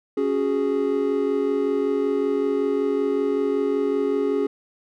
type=chord; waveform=triangle; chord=C# suspended fourth; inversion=none; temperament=equal; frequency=277.2 / 370 / 415.3 Hz; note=C#4 / F#4 / G#4; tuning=0 / 0 / 0 cents; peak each=-23 / -25 / -20 dBFS; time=0.17-4.47 s; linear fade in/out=5 ms; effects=none